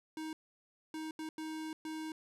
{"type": "tone bursts at uneven times", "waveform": "square", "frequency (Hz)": 314.6, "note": "D#4", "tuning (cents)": 19, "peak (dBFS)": -40, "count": 5, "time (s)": [[0.17, 0.33], [0.94, 1.11], [1.19, 1.29], [1.38, 1.73], [1.85, 2.12]], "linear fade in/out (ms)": 2, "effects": ["low-pass 11000 Hz 12 dB/octave"]}